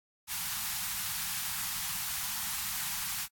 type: band-stop noise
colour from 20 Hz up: white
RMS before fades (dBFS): -35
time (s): 0.27-3.28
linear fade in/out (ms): 50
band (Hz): 210 to 780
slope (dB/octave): 48
effects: AAC 64 kbps